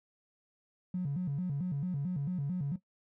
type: tone with vibrato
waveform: triangle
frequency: 160 Hz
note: D#3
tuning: 49 cents sharp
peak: -27 dBFS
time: 0.94-2.76 s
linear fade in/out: 5 ms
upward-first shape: square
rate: 4.5 Hz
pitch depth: 220 cents each way
effects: noise-tail reverb RT60 0.1 s tail -17 dB re dry + tanh soft clip ceiling -29 dBFS